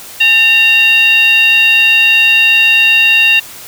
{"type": "tone with frequency modulation", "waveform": "sine", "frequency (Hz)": 2765, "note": "F7", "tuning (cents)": -18, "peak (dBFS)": -5, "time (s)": [0.2, 3.4], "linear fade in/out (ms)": 10, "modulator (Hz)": 963, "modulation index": 0.64, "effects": ["white hiss -31 dBFS RMS until 3.67 s"]}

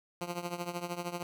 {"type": "tone with tremolo", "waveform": "10% pulse", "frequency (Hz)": 174.61, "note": "F3", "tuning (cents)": 0, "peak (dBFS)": -24, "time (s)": [0.21, 1.23], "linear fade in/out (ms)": 2, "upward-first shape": "triangle", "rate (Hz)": 13, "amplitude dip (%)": 85, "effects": []}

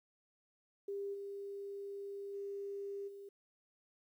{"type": "tone with level steps", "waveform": "sine", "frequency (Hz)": 399.4, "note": "G4", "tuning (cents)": 32, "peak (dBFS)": [-38, -42, -40, -48], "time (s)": [0.88, 3.29], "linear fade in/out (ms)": 5, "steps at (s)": [1.13, 2.33, 3.07], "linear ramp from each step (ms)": 20, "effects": ["12-bit"]}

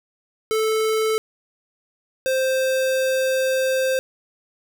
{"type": "tone pair in turn", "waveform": "square", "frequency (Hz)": [438.2, 523.7], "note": ["A4", "C5"], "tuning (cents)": [-7, 1], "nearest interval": "minor third", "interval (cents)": 308, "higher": "second", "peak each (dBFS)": -19, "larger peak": "neither", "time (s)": [[0.51, 1.18], [2.26, 3.99]], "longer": "second", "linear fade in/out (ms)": 0, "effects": []}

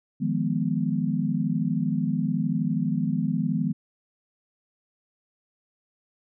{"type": "chord", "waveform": "sine", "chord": "F half-diminished seventh", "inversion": "third", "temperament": "equal", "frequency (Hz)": [155.56, 174.61, 207.7, 246.9], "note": ["Eb3", "F3", "Ab3", "Cb4"], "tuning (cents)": [0, 0, 0, 0], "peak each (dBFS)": -28, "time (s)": [0.2, 3.73], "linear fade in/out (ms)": 20, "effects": []}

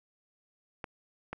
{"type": "clicks", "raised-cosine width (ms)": 0.5, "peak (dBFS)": -22, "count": 2, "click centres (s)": [0.842, 1.33], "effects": []}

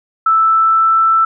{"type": "tone with pitch glide", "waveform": "sine", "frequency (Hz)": [1318.5, 1326.9], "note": ["E6", "E6"], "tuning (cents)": [0, 11], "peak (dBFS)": -8, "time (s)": [0.26, 1.25], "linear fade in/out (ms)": 5, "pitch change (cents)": 11, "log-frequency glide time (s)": [0.37, 0.98], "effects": []}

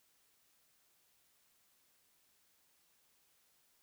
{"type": "silence", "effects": ["white hiss -73 dBFS RMS until 3.82 s"]}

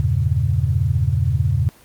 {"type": "chord", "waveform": "sine", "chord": "E diminished seventh", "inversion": "none", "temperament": "equal", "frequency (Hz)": [82.41, 98, 116.54, 138.59], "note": ["E2", "G2", "Bb2", "Db3"], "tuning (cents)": [0, 0, 0, 0], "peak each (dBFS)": -21, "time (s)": [0, 1.69], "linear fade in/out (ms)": 0, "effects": ["pink hiss -49 dBFS RMS until 1.84 s", "Opus 24 kbps"]}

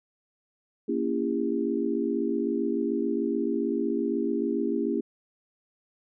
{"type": "chord", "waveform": "sine", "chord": "A# diminished seventh", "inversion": "none", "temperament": "just", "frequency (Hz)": [233.1, 279.7, 335.6, 402.8], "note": ["A#3", "C#4", "E4", "G4"], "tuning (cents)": [0, 16, 31, 47], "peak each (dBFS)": -30, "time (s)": [0.88, 5.01], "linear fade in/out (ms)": 10, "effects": []}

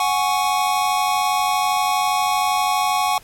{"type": "chord", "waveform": "square", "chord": "F# suspended second", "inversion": "none", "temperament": "just", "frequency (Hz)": [740, 832.5, 1110], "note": ["F#5", "G#5", "C#6"], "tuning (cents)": [0, 4, 2], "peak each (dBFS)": -22, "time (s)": [0, 3.18], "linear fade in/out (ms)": 2, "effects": ["pink hiss -47 dBFS RMS until 3.23 s", "MP3 64 kbps"]}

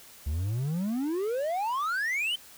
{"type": "exponential sweep", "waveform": "triangle", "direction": "up", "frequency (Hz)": [69.1, 3136], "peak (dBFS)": -25, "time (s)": [0.26, 2.36], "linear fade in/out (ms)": 10, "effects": ["white hiss -51 dBFS RMS until 2.57 s"]}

